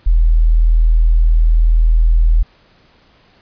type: tone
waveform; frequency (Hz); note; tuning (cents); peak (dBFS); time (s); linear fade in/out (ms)
sine; 40.49; E1; -30; -7; 0.06-2.43; 10
effects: pink hiss -51 dBFS RMS until 3.41 s + resampled to 11025 Hz

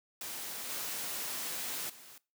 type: noise with level steps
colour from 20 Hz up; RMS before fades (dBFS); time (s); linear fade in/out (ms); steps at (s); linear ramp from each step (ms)
white; -41 / -38 / -53; 0.21-2.18; 2; 0.69 / 1.89; 10
effects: noise-tail reverb RT60 0.3 s tail -22 dB re dry + high-pass 150 Hz 12 dB/octave

